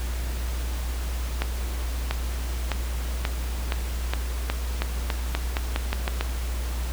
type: accelerating click train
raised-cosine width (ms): 0.3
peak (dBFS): -9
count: 15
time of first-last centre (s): 1.42-6.21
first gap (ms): 690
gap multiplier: 0.88
effects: added 60 Hz sine -26 dBFS peak until 6.92 s + pink hiss -38 dBFS RMS until 6.92 s